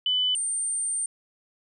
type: tone pair in turn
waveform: sine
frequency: 3000 / 8869 Hz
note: F#7 / C#9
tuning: +23 / 0 cents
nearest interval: octave + perfect fifth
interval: 1877 cents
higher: second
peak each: -21 / -25 dBFS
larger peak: first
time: 0.06-0.35 / 0.35-1.06 s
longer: second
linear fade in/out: 2 ms
effects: none